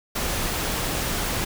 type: noise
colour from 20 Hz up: pink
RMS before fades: -26 dBFS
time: 0.15-1.45 s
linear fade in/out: 10 ms
effects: none

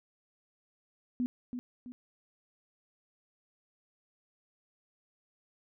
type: tone with echo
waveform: sine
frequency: 247 Hz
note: B3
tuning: in tune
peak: -28 dBFS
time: 1.2-1.26 s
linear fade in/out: 0 ms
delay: 330 ms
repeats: 2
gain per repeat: -7 dB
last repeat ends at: 1.92 s
effects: none

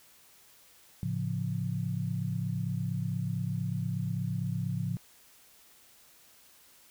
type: chord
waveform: sine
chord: A augmented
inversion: none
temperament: equal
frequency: 110 / 138.59 / 174.61 Hz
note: A2 / C#3 / E#3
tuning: 0 / 0 / 0 cents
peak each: -34 dBFS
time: 1.03-4.97 s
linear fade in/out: 0 ms
effects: white hiss -59 dBFS RMS until 6.9 s

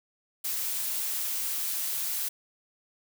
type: noise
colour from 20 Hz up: blue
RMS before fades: -31 dBFS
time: 0.44-2.29 s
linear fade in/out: 10 ms
effects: none

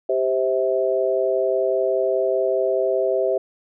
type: chord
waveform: sine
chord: C major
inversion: second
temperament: equal with one note detuned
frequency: 392 / 523.3 / 648.3 Hz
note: G4 / C5 / E5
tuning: 0 / 0 / -29 cents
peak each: -22 dBFS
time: 0.09-3.38 s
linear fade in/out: 5 ms
effects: none

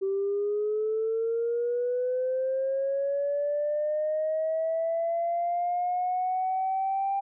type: linear sweep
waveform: sine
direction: up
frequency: 385.5 to 792 Hz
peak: -24 dBFS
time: 0.01-7.21 s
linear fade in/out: 20 ms
effects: tanh soft clip ceiling -20 dBFS

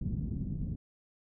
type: low-pass noise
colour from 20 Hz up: white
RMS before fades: -35 dBFS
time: 0.01-0.76 s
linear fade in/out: 5 ms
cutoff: 200 Hz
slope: 24 dB/octave
effects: none

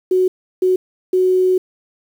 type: tone bursts at uneven times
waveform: sine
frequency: 370 Hz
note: F#4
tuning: in tune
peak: -11 dBFS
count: 3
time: 0.11-0.28 / 0.62-0.76 / 1.13-1.58 s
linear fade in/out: 5 ms
effects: 7-bit

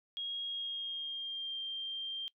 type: tone with pitch glide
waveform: sine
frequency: 3277 to 3176 Hz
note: G#7 to G7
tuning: -24 to +22 cents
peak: -36 dBFS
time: 0.17-2.28 s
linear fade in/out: 0 ms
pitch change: -54 cents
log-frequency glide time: 0.45-1.61 s
effects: noise-tail reverb RT60 0.1 s tail -21 dB re dry

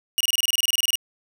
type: tone bursts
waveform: sawtooth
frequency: 2866 Hz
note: F7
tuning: 44 cents sharp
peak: -15 dBFS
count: 16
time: 0.18-0.955 s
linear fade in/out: 0 ms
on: 25 ms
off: 25 ms
effects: none

